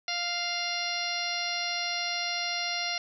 harmonic tone, 698.5 Hz, F5, in tune, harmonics 1 / 2 / 3 / 4 / 5 / 6 / 7 / 8, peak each -37 / -40 / -35 / -37 / -40 / -35 / -39 / -37 dBFS, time 0.08-2.98 s, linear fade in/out 2 ms, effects none

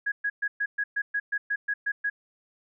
sine tone bursts, 1661.2 Hz, G#6, in tune, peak -24 dBFS, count 12, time 0.06-2.1 s, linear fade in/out 10 ms, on 60 ms, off 120 ms, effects none

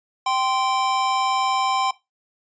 square tone pair together, 779 / 1039.8 Hz, G5 / C6, -11 / -11 cents, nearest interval perfect fourth, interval 500 cents, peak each -23 / -23 dBFS, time 0.26-1.91 s, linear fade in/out 5 ms, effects noise-tail reverb RT60 0.2 s tail -17 dB re dry + resampled to 16000 Hz

